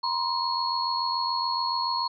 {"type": "tone cluster", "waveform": "sine", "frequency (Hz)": [952, 1039, 4328], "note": ["A#5", "C6", "C#8"], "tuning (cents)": [36, -12, -42], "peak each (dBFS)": -29, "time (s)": [0.03, 2.08], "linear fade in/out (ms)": 10, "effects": []}